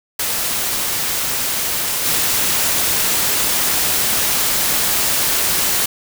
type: noise with level steps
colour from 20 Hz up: white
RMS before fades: -20 / -17 dBFS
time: 0.19-5.86 s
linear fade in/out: 5 ms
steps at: 2.04 s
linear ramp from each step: 20 ms
effects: none